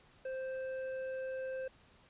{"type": "tone with hard clipping", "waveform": "triangle", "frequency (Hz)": 523.3, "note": "C5", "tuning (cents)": 0, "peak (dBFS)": -39, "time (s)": [0.25, 1.68], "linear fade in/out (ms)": 5, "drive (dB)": 11, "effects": ["pink hiss -64 dBFS RMS until 2.09 s", "resampled to 8000 Hz"]}